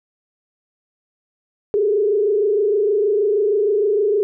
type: tone with frequency modulation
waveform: sine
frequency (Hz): 414.6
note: G#4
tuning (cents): -3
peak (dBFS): -14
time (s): 1.74-4.23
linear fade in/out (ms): 0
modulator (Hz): 26.4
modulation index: 1
effects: none